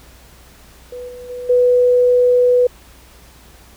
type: tone with level steps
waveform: sine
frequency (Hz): 493.9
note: B4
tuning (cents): 0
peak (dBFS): -27 / -31 / -25 / -9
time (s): 0.92-2.67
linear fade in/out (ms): 5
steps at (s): 1.08 / 1.29 / 1.49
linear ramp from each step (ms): 10
effects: added 60 Hz sine -46 dBFS peak until 3.76 s + pink hiss -46 dBFS RMS until 3.76 s